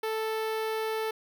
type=tone with notch filter; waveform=sawtooth; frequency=440 Hz; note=A4; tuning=in tune; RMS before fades=-31 dBFS; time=0.03-1.11 s; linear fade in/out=5 ms; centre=7300 Hz; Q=0.92; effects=none